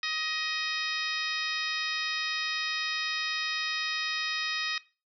harmonic tone with a mistuned harmonic, 628 Hz, D#5, 16 cents sharp, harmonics 2 / 3 / 4 / 5 / 6 / 7 / 8 / 9, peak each -39 / -35 / -36 / -41 / -36 / -43 / -37 / -46 dBFS, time 0.03-4.78 s, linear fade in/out 2 ms, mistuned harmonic 7, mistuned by -43 cents, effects noise-tail reverb RT60 0.3 s tail -18 dB re dry

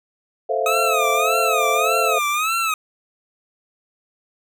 sine chord, F major seventh, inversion first, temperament equal, 440 / 523.3 / 659.3 / 698.5 Hz, A4 / C5 / E5 / F5, 0 / 0 / 0 / 0 cents, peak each -24 dBFS, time 0.49-2.19 s, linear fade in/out 10 ms
25% pulse tone with vibrato, 1261 Hz, D#6, 23 cents sharp, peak -15 dBFS, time 0.66-2.74 s, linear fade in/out 2 ms, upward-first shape sine, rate 1.7 Hz, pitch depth 130 cents each way
effects none

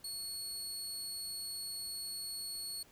25% pulse tone, 4374 Hz, C#8, 24 cents flat, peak -35 dBFS, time 0.04-2.83 s, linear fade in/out 5 ms, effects pink hiss -63 dBFS RMS until 2.91 s

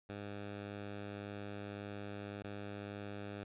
10% pulse tone with dropouts, 101.8 Hz, G#2, 34 cents flat, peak -35 dBFS, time 0.09-3.44 s, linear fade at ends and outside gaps 5 ms, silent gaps 2.425-2.44 s, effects resampled to 8000 Hz + 12-bit

